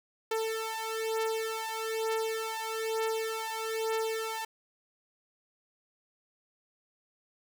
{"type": "beating tone pair", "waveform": "sawtooth", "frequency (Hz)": [444.2, 445.3], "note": ["A4", "A4"], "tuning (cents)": [16, 21], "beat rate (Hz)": 1.1, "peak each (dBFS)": -30, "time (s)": [0.31, 4.45], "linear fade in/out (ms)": 5, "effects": []}